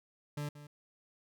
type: tone with echo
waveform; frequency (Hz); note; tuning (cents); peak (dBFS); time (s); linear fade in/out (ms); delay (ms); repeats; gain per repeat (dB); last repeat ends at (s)
40% pulse; 146.83; D3; 0; -35; 0.37-0.49; 5; 180; 1; -13; 0.67
effects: none